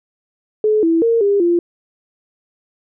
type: tone with pitch steps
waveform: sine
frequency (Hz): 428.7 / 329.6 / 460.8 / 403.1 / 345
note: A4 / E4 / A#4 / G4 / F4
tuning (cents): -45 / 0 / -20 / +48 / -21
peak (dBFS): -11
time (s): 0.64-1.59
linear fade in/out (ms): 2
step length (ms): 190
effects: none